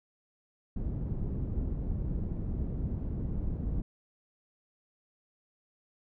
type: low-pass noise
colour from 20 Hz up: pink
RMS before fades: -33 dBFS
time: 0.76-3.82 s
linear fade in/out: 5 ms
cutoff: 210 Hz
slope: 12 dB/octave
effects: none